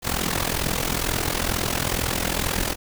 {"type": "noise with amplitude modulation", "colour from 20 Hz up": "pink", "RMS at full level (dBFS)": -21, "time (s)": [0.02, 2.76], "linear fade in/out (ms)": 50, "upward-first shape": "sine", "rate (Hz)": 42.2, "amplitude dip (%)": 80, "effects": []}